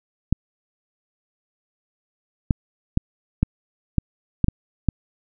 clicks, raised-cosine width 5 ms, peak -4 dBFS, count 8, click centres 0.326 / 2.508 / 2.974 / 3.43 / 3.983 / 4.443 / 4.484 / 4.887 s, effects none

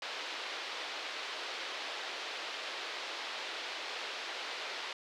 white band-pass noise, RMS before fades -41 dBFS, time 0.02-4.93 s, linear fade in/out 2 ms, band 370 to 4200 Hz, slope 24 dB/octave, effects none

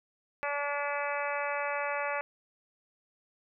harmonic tone, 287.5 Hz, D4, 37 cents flat, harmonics 2 / 3 / 4 / 5 / 6 / 7 / 8 / 9, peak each -35 / -37 / -38 / -39 / -40 / -40 / -41 / -42 dBFS, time 0.43-2.21 s, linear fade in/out 0 ms, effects none

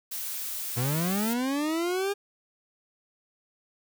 blue noise, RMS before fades -34 dBFS, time 0.11-1.34 s, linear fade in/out 10 ms
40% pulse linear sweep, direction up, 114.5 to 408.2 Hz, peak -25 dBFS, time 0.76-2.14 s, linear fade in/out 20 ms
effects none

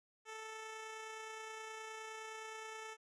10% pulse tone with amplitude modulation, 440 Hz, A4, in tune, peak -37 dBFS, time 0.25-2.97 s, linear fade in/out 50 ms, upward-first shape sine, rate 29.6 Hz, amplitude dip 25%, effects resampled to 22050 Hz

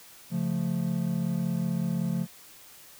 triangle chord, Db augmented, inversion none, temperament equal, 138.59 / 174.61 / 220 Hz, Db3 / F3 / A3, 0 / 0 / 0 cents, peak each -31 / -26 / -30 dBFS, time 0.3-2.27 s, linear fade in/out 50 ms, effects white hiss -51 dBFS RMS until 2.99 s

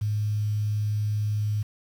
sine tone with quantisation, 105.5 Hz, G#2, 28 cents sharp, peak -23 dBFS, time 0.01-1.63 s, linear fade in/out 10 ms, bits 8, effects none

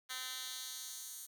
10% pulse tone with high-pass filter sweep, 256.8 Hz, C4, 32 cents flat, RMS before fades -45 dBFS, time 0.09-1.27 s, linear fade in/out 20 ms, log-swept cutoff 2300 to 8300 Hz, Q 1.1, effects none

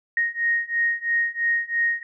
sine beating tone pair, 1864.7 / 1867.7 Hz, A#6 / A#6, 0 / +3 cents, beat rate 3 Hz, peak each -24 / -23 dBFS, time 0.17-2.03 s, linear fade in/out 2 ms, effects none

